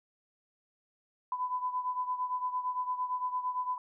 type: beating tone pair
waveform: sine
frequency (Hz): 1000 / 1008.8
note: B5 / B5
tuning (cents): +21 / +36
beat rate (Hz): 8.8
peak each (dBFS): -32 / -37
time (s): 1.32-3.78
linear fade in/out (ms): 2
effects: none